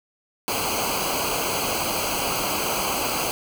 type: noise with comb filter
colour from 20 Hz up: pink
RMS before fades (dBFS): -25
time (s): 0.48-3.31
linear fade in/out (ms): 0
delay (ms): 0.55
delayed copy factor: -0.85
effects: none